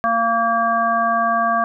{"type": "harmonic tone", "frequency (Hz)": 229.9, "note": "A#3", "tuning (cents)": -24, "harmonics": [1, 3, 5, 7], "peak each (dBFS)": [-27, -19, -18, -24], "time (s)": [0.04, 1.64], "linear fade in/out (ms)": 0, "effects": []}